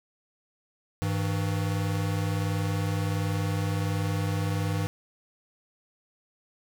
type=tone pair together; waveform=square; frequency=100.6 / 160.53 Hz; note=G2 / E3; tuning=+45 / -46 cents; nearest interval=minor sixth; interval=809 cents; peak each=-28 / -31 dBFS; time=1.02-4.87 s; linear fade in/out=0 ms; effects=none